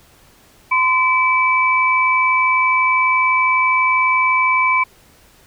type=tone pair together; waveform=sine; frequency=1027 / 2306 Hz; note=C6 / D7; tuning=-33 / -32 cents; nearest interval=octave + major second; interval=1401 cents; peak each=-15 dBFS; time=0.71-4.84 s; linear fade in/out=10 ms; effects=pink hiss -50 dBFS RMS until 5.46 s